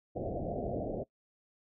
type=low-pass noise; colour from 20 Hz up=white; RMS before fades=-36 dBFS; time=0.15-1.04 s; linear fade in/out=20 ms; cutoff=720 Hz; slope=96 dB/octave; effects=noise-tail reverb RT60 0.1 s tail -21 dB re dry